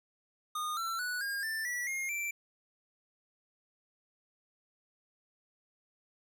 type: tone with pitch steps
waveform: square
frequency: 1227 / 1345.8 / 1476.1 / 1619 / 1775.8 / 1947.7 / 2136 / 2343 Hz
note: D#6 / E6 / F#6 / G#6 / A6 / B6 / C7 / D7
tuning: -25 / +35 / -5 / -45 / +15 / -25 / +35 / -5 cents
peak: -34 dBFS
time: 0.55-2.31 s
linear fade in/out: 5 ms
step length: 220 ms
effects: none